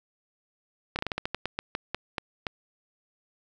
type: slowing click train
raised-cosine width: 0.3 ms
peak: -13 dBFS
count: 14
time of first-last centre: 0.96-2.468 s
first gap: 29 ms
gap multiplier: 1.21
effects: none